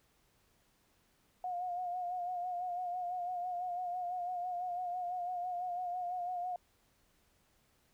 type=tone with vibrato; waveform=sine; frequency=717 Hz; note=F5; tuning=45 cents sharp; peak=-35 dBFS; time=1.44-6.56 s; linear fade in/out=2 ms; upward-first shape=sine; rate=6 Hz; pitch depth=42 cents each way; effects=pink hiss -72 dBFS RMS until 7.93 s